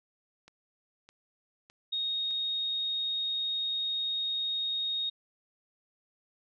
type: click train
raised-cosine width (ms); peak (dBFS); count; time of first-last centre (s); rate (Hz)
0.2; -35; 4; 0.48-2.309; 1.64
type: tone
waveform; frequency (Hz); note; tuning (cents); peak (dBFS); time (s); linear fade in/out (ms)
sine; 3729; A#7; 0; -29; 1.92-5.1; 10
effects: none